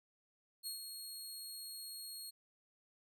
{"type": "tone with ADSR envelope", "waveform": "20% pulse", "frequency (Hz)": 4294, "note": "C8", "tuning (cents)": 44, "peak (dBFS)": -34, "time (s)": [0.63, 2.31], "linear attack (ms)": 37, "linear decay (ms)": 120, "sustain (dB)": -6, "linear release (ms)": 18, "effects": []}